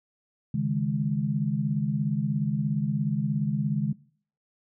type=chord; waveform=sine; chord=C# suspended second; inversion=none; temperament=equal; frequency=138.59 / 155.56 / 207.7 Hz; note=C#3 / D#3 / G#3; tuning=0 / 0 / 0 cents; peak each=-28 dBFS; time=0.54-3.93 s; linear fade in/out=5 ms; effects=noise-tail reverb RT60 0.5 s tail -20 dB re dry